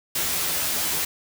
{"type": "noise with comb filter", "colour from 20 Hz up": "white", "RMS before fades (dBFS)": -25, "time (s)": [0.15, 1.05], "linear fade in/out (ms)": 5, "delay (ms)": 12, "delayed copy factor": 0.75, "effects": []}